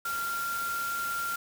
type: tone in noise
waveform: sine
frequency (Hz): 1384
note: F6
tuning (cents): -16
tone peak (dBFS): -30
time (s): 0.05-1.36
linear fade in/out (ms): 5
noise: white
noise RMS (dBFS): -39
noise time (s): 0.05-1.36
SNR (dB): +6
effects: none